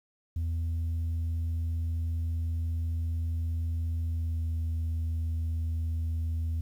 sine tone with pitch glide, 82.6 to 81.51 Hz, E2 to E2, +4 to -19 cents, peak -25 dBFS, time 0.36-6.61 s, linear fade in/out 5 ms, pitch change -23 cents, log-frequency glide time 4.07-4.52 s, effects tanh soft clip ceiling -27 dBFS + 10-bit

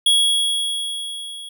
square tone with level ramp, 3330 Hz, G#7, 4 cents sharp, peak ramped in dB -12 to -33 dBFS, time 0.06-1.49 s, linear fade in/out 5 ms, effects none

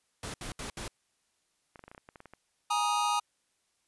pink noise bursts, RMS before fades -39 dBFS, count 4, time 0.23-0.88 s, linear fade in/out 2 ms, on 110 ms, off 70 ms
clicks, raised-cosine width 0.5 ms, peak -33 dBFS, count 12, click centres 1.758 / 1.793 / 1.839 / 1.88 / 1.915 / 1.948 / 1.979 / 2.089 / 2.158 / 2.204 / 2.257 / 2.336 s
square chord, Ab suspended second, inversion none, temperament equal with one note detuned, 830.6 / 944.8 / 1244.5 Hz, Ab5 / Bb5 / Eb6, 0 / +23 / 0 cents, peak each -32 / -32 / -31 dBFS, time 2.7-3.2 s, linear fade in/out 10 ms
effects white hiss -75 dBFS RMS until 3.87 s + resampled to 24000 Hz

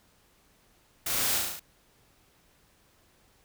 white noise with echo, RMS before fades -31 dBFS, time 1.06-1.38 s, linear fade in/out 5 ms, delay 36 ms, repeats 6, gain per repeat -2 dB, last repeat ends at 1.596 s, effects pink hiss -64 dBFS RMS until 3.44 s

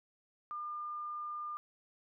sine tone, 1204 Hz, D6, 43 cents sharp, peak -38 dBFS, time 0.51-1.57 s, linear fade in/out 0 ms, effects none

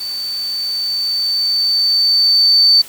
sine tone with level ramp, 4547 Hz, C#8, 43 cents sharp, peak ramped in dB -21 to -6 dBFS, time 0-2.82 s, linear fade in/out 10 ms, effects white hiss -36 dBFS RMS until 2.88 s

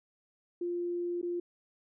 sine tone with dropouts, 349.2 Hz, F4, in tune, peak -31 dBFS, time 0.61-1.4 s, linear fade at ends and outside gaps 5 ms, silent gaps 1.215-1.228 s, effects none

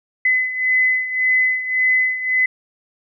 sine beating tone pair, 2022 / 2023.8 Hz, B6 / B6, +40 / +42 cents, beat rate 1.8 Hz, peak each -16 / -21 dBFS, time 0.25-2.46 s, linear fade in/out 5 ms, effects none

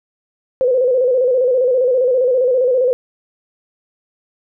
sine tone with vibrato, 506 Hz, B4, 42 cents sharp, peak -11 dBFS, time 0.61-2.93 s, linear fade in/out 0 ms, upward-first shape square, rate 15 Hz, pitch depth 60 cents each way, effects none

